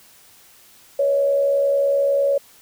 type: tone with frequency modulation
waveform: sine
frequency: 560 Hz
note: C#5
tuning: 18 cents sharp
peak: -15 dBFS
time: 0.99-2.38 s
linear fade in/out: 5 ms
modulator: 71 Hz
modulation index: 0.42
effects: white hiss -50 dBFS RMS until 2.61 s